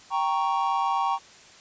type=chord; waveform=triangle; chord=G diminished; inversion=none; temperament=equal; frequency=784 / 932.3 / 1108.7 Hz; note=G5 / Bb5 / Db6; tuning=0 / 0 / 0 cents; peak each=-25 dBFS; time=0.1-1.19 s; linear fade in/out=50 ms; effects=white hiss -50 dBFS RMS until 1.6 s + resampled to 16000 Hz